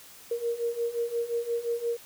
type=beating tone pair; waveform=sine; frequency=466.2 / 471.9 Hz; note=A#4 / A#4; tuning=0 / +21 cents; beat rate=5.7 Hz; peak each=-32 / -29 dBFS; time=0.31-1.97 s; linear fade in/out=5 ms; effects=white hiss -50 dBFS RMS until 2.05 s

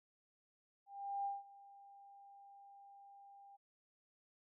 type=tone with ADSR envelope; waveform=sine; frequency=798 Hz; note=G5; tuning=31 cents sharp; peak=-36 dBFS; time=0.86-3.57 s; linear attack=390 ms; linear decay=180 ms; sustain=-21 dB; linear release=18 ms; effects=none

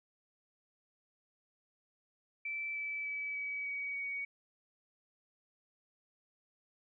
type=tone with pitch steps; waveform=sine; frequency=2325 / 2309 / 2293 / 2277 / 2261 / 2246 Hz; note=D7 / D7 / D7 / C#7 / C#7 / C#7; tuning=-18 / -30 / -42 / +46 / +34 / +22 cents; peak=-36 dBFS; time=2.45-4.25 s; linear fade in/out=5 ms; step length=300 ms; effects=none

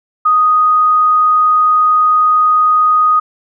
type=tone; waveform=sine; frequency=1244.5 Hz; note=D#6; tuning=in tune; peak=-7 dBFS; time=0.25-3.2 s; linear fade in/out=10 ms; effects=none

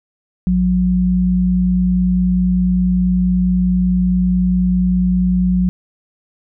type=tone pair together; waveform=sine; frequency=57.25 / 181.9 Hz; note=A#1 / F#3; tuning=-31 / -29 cents; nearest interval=octave + minor sixth; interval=2002 cents; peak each=-20 / -12 dBFS; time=0.47-5.69 s; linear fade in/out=0 ms; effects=none

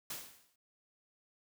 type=noise with exponential decay; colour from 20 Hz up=white; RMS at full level=-39 dBFS; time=0.1-0.56 s; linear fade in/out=5 ms; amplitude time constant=100 ms; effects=none

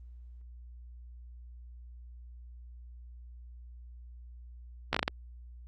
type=slowing click train; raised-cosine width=0.3 ms; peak=-11 dBFS; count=6; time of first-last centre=4.93-5.079 s; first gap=15 ms; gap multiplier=1.35; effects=added 60 Hz sine -46 dBFS peak until 5.67 s + Opus 24 kbps

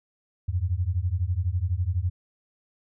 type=beating tone pair; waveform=sine; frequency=84 / 96 Hz; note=E2 / G2; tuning=+33 / -36 cents; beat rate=12 Hz; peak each=-26 dBFS; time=0.48-2.1 s; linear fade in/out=10 ms; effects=none

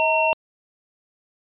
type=tone cluster; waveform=sine; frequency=636 / 921 / 2724 Hz; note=D#5 / A#5 / F7; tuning=+38 / -21 / -44 cents; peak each=-21 dBFS; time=0-0.33 s; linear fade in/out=0 ms; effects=resampled to 8000 Hz

